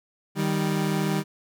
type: tone pair together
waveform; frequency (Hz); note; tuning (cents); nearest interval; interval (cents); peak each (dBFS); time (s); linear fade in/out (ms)
30% pulse; 155.57 / 196; D#3 / G3; 0 / 0; major third; 400; -23; 0.35-1.24; 50
effects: none